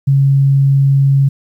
sine tone, 137.7 Hz, C#3, 11 cents flat, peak -7 dBFS, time 0.07-1.29 s, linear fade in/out 10 ms, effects 8-bit

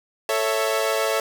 sawtooth chord, A major, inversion none, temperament equal with one note detuned, 442 / 554.4 / 659.3 Hz, A4 / C#5 / E5, +8 / 0 / 0 cents, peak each -21 dBFS, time 0.29-1.2 s, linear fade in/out 2 ms, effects none

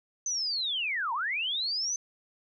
sine linear two-way sweep, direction down then up, 6200 to 884 to 6200 Hz, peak -28 dBFS, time 0.26-1.96 s, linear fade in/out 2 ms, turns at 1.13 s, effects none

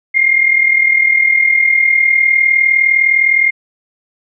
sine tone with amplitude modulation, 2122 Hz, C7, 24 cents sharp, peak -5 dBFS, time 0.14-3.51 s, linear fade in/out 20 ms, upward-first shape sine, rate 39.7 Hz, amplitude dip 65%, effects none

